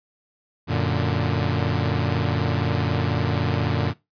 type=chord; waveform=sawtooth; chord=Gb augmented; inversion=none; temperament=equal; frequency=92.5 / 116.54 / 146.83 Hz; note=Gb2 / Bb2 / D3; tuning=0 / 0 / 0 cents; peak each=-21 dBFS; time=0.67-3.94 s; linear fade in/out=50 ms; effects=noise-tail reverb RT60 0.2 s tail -19 dB re dry + resampled to 11025 Hz